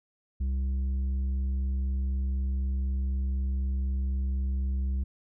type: tone with tanh clipping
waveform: sine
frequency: 66 Hz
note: C2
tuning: 16 cents sharp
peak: -27 dBFS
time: 0.4-5.04 s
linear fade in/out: 10 ms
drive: 6 dB
effects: none